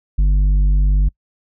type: tone with tanh clipping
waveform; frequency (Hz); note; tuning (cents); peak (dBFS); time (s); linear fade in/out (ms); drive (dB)
triangle; 49; G1; 0; -12; 0.18-1.09; 10; 11
effects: noise-tail reverb RT60 0.1 s tail -26 dB re dry